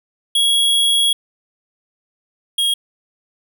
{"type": "tone pair in turn", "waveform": "square", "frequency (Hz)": [3322, 3274], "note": ["G#7", "G#7"], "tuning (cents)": [0, -25], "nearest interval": "unison", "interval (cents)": 25, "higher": "first", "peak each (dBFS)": [-13, -15], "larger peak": "first", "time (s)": [[0.35, 1.13], [2.58, 2.74]], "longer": "first", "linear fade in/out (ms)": 5, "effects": []}